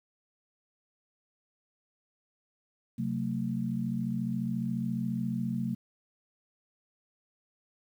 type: chord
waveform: sine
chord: F# diminished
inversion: second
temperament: equal with one note detuned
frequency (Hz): 130.81 / 185 / 225.3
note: C3 / F#3 / A3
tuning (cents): 0 / 0 / +41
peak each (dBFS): -35 / -34 / -32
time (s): 2.98-5.75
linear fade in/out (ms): 10
effects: 10-bit